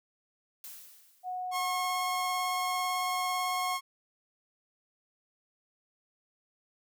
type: noise with exponential decay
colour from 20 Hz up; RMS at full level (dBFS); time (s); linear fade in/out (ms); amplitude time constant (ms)
blue; -43; 0.64-1.61; 1; 210
type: tone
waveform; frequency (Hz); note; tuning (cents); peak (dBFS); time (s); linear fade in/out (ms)
sine; 733; F#5; -16; -33; 1.23-3.78; 50
type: tone with vibrato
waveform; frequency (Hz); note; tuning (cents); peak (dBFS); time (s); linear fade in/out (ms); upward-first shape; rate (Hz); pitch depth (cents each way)
sawtooth; 1084; C#6; -39; -27; 1.51-3.81; 50; sine; 18; 11
effects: none